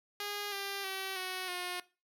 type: tone with pitch steps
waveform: 5% pulse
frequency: 410 / 396.5 / 383.4 / 370.8 / 358.6 Hz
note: G#4 / G4 / G4 / F#4 / F4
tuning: -22 / +20 / -38 / +4 / +46 cents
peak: -25 dBFS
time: 0.2-1.8 s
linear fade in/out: 2 ms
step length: 320 ms
effects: noise-tail reverb RT60 0.3 s tail -19 dB re dry